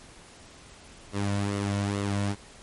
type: tone with flanger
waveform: sawtooth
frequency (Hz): 100.8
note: G2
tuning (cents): +49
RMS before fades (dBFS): -28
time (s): 1.12-2.36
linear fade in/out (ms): 50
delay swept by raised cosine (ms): 1.2 to 2.5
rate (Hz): 2.3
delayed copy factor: -0.55
effects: pink hiss -50 dBFS RMS until 2.62 s + MP3 48 kbps